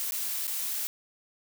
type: noise with dropouts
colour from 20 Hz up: blue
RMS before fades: -32 dBFS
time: 0-0.87 s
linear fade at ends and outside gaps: 0 ms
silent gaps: 0.109-0.121 / 0.47-0.478 s
effects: none